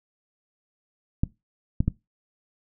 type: clicks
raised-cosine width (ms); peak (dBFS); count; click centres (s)
5; -9; 3; 1.235 / 1.805 / 1.88
effects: noise-tail reverb RT60 0.2 s tail -20 dB re dry